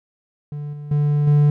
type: tone with level steps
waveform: triangle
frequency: 146.9 Hz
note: D3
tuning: 1 cent sharp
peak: -24 / -28 / -13 / -9 dBFS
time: 0.52-1.5 s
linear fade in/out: 2 ms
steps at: 0.73 / 0.91 / 1.27 s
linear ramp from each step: 5 ms
effects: none